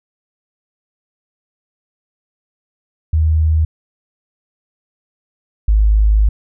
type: tone pair in turn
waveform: sine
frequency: 78.8 / 52.59 Hz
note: D#2 / G#1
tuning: +23 / +22 cents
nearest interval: perfect fifth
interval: 701 cents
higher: first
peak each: -10 / -8 dBFS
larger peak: second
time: 3.13-3.65 / 5.68-6.29 s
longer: second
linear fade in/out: 5 ms
effects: none